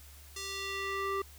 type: tone with band-pass filter sweep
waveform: square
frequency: 392 Hz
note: G4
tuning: in tune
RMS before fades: -36 dBFS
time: 0.36-1.22 s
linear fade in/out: 5 ms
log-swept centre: 6200 to 970 Hz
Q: 1.1
effects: added 72 Hz sine -52 dBFS peak until 1.38 s + white hiss -56 dBFS RMS until 1.38 s